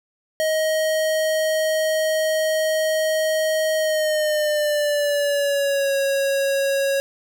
square tone with pitch glide, 629 to 550.7 Hz, D#5 to C#5, +19 to -11 cents, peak -19 dBFS, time 0.4-7 s, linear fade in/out 0 ms, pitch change -230 cents, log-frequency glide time 3.77-5.94 s, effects none

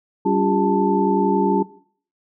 sine tone cluster, 194.1 / 284.4 / 351.5 / 402.6 / 883 Hz, G3 / C#4 / F4 / G4 / A5, -17 / +45 / +11 / +46 / +6 cents, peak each -22 dBFS, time 0.25-1.63 s, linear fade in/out 10 ms, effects noise-tail reverb RT60 0.5 s tail -17 dB re dry

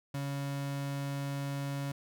35% pulse tone, 140 Hz, C#3, 18 cents sharp, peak -32 dBFS, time 0.14-1.92 s, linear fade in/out 5 ms, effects none

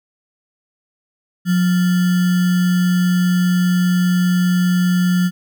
sine tone with sample-and-hold, 180 Hz, F#3, 47 cents flat, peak -12 dBFS, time 1.45-5.31 s, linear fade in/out 50 ms, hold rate 1575 Hz, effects none

